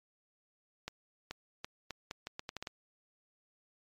accelerating click train, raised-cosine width 0.2 ms, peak -22 dBFS, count 11, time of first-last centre 0.88-2.672 s, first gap 430 ms, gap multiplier 0.78, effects MP3 96 kbps

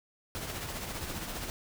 pink noise with tremolo, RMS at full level -36 dBFS, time 0.35-1.5 s, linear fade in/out 0 ms, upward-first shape triangle, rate 15 Hz, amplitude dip 50%, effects none

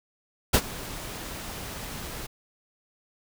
pink noise with ADSR envelope, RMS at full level -17 dBFS, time 0.53-2.27 s, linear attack 14 ms, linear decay 62 ms, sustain -20 dB, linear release 14 ms, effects none

